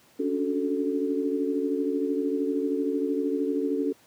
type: chord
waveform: sine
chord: D major seventh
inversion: third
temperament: equal with one note detuned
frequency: 280.7 / 293.7 / 370 / 440 Hz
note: C#4 / D4 / F#4 / A4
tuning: +22 / 0 / 0 / 0 cents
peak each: -27 / -33 / -31 / -29 dBFS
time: 0.19-3.93 s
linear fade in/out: 10 ms
effects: pink hiss -58 dBFS RMS until 4.06 s + high-pass 150 Hz 12 dB/octave